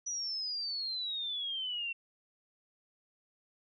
sine exponential sweep, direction down, 5920 to 2705 Hz, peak -34 dBFS, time 0.06-1.93 s, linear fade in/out 10 ms, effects none

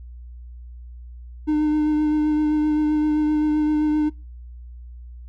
triangle tone with vibrato, 303.4 Hz, D#4, 44 cents flat, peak -15 dBFS, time 1.47-4.1 s, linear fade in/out 20 ms, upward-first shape triangle, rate 7.7 Hz, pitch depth 18 cents each way, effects noise-tail reverb RT60 0.3 s tail -26 dB re dry + added 60 Hz sine -36 dBFS peak until 5.28 s

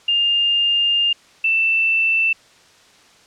sine tone pair in turn, 2810 / 2665 Hz, F7 / E7, +10 / +18 cents, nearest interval minor second, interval 92 cents, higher first, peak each -14 dBFS, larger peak neither, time 0.08-1.13 / 1.44-2.33 s, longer first, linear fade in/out 5 ms, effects white hiss -50 dBFS RMS until 3.26 s + low-pass 6000 Hz 12 dB/octave

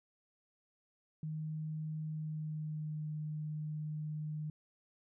sine tone with pitch glide, 155.56 to 152.8 Hz, D#3 to D#3, 0 to -31 cents, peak -37 dBFS, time 1.23-4.5 s, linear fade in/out 2 ms, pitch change -31 cents, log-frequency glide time 2.04-3.08 s, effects none

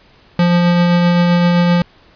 square tone with tremolo, 174.61 Hz, F3, in tune, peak -9 dBFS, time 0.39-1.82 s, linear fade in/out 2 ms, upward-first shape triangle, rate 7.7 Hz, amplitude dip 25%, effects pink hiss -48 dBFS RMS until 2.15 s + resampled to 11025 Hz

